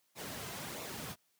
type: noise with flanger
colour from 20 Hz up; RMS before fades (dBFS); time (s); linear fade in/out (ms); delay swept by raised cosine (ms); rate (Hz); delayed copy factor
pink; -43; 0.15-1.16; 50; 0.63 to 3.63; 1.5; -0.5
effects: white hiss -75 dBFS RMS until 1.39 s + high-pass 100 Hz 12 dB/octave